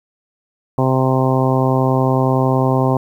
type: harmonic tone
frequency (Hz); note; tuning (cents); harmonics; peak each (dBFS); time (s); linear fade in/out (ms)
130.81; C3; 0; 1 / 2 / 3 / 4 / 5 / 6 / 7 / 8; -16 / -19 / -21 / -22 / -23 / -24 / -24 / -25; 0.78-2.97; 2
effects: 8-bit